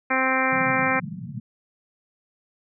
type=harmonic tone; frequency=261.6 Hz; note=C4; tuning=in tune; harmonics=1 / 2 / 3 / 4 / 5 / 6 / 7 / 8 / 9; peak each=-28 / -28 / -28 / -28 / -28 / -28 / -28 / -28 / -28 dBFS; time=0.1-1 s; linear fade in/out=10 ms
type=band-pass noise; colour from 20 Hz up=white; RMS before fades=-34 dBFS; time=0.52-1.4 s; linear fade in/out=2 ms; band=110 to 220 Hz; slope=96 dB/octave
effects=none